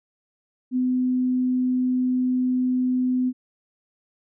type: tone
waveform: sine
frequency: 253.2 Hz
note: B3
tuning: 43 cents sharp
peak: -19 dBFS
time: 0.71-3.33 s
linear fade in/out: 50 ms
effects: none